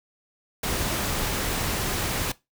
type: noise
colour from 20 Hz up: pink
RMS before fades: -27 dBFS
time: 0.63-2.32 s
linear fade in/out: 5 ms
effects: noise-tail reverb RT60 0.2 s tail -19 dB re dry